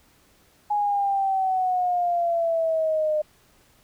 sine exponential sweep, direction down, 835 to 606 Hz, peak -20 dBFS, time 0.7-3.22 s, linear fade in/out 10 ms, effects pink hiss -59 dBFS RMS until 3.83 s

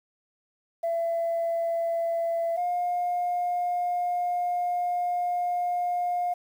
sine tone pair in turn, 671 / 710.2 Hz, E5 / F5, +31 / +29 cents, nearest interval minor second, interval 98 cents, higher second, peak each -23 dBFS, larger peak neither, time 0.83-2.57 / 2.57-6.34 s, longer second, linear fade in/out 10 ms, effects tanh soft clip ceiling -21 dBFS + 9-bit

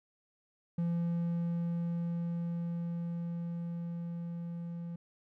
triangle tone with level ramp, 170.4 Hz, F3, 42 cents flat, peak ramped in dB -27 to -36 dBFS, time 0.78-4.96 s, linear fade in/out 5 ms, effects none

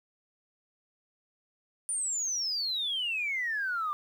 sine exponential sweep, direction down, 9397 to 1174.7 Hz, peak -28 dBFS, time 1.89-3.93 s, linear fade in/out 0 ms, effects tanh soft clip ceiling -24 dBFS + 10-bit

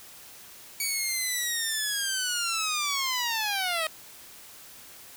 10% pulse linear sweep, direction down, 2271 to 622.3 Hz, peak -18 dBFS, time 0.8-3.87 s, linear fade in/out 2 ms, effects white hiss -48 dBFS RMS until 5.16 s

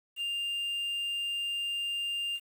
triangle tone with quantisation, 2800 Hz, F7, 4 cents sharp, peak -29 dBFS, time 0.16-2.4 s, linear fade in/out 50 ms, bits 9, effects none

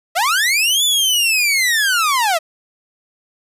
sawtooth linear two-way sweep, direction up then down, 617 to 3520 to 617 Hz, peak -10 dBFS, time 0.15-2.39 s, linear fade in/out 20 ms, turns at 0.84 s, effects resampled to 32000 Hz

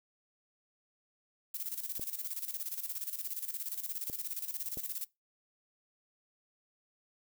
violet noise with tremolo, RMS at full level -37 dBFS, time 1.54-5.05 s, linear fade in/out 5 ms, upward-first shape square, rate 17 Hz, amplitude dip 70%
clicks, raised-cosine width 2 ms, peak -31 dBFS, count 3, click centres 1.996 / 4.099 / 4.773 s
effects noise-tail reverb RT60 0.2 s tail -22 dB re dry

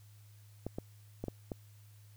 clicks, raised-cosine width 2 ms, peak -24 dBFS, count 5, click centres 0.666 / 0.785 / 1.24 / 1.283 / 1.518 s, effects added 104 Hz sine -55 dBFS peak until 2.16 s + white hiss -67 dBFS RMS until 2.16 s

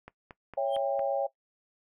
click train, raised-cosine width 0.5 ms, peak -29 dBFS, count 5, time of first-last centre 0.08-0.993 s, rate 4.38 Hz
sine chord, C# diminished, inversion none, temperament just, 554.4 / 665.2 / 798.3 Hz, C#5 / E5 / G5, 0 / +16 / +31 cents, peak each -28 / -33 / -32 dBFS, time 0.57-1.27 s, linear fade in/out 10 ms
triangle tone with exponential growth, 3178 Hz, G7, 23 cents sharp, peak -32 dBFS, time 0.66-0.76 s, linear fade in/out 1 ms, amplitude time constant 20 ms
effects noise-tail reverb RT60 0.1 s tail -18 dB re dry

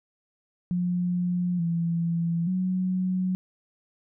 sine tone with pitch steps, 177.8 / 168.4 / 184.7 Hz, F3 / E3 / F#3, +31 / +37 / -3 cents, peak -23 dBFS, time 0.71-3.35 s, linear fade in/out 0 ms, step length 880 ms, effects none

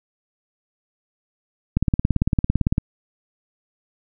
click train, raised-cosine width 5 ms, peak -5 dBFS, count 19, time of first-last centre 1.77-2.781 s, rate 17.8 Hz, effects none

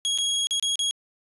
sawtooth tone with dropouts, 3307 Hz, G#7, 8 cents flat, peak -19 dBFS, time 0.05-0.91 s, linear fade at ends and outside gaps 0 ms, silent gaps 0.177-0.185 / 0.47-0.509 / 0.597-0.626 / 0.756-0.792 s, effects resampled to 24000 Hz

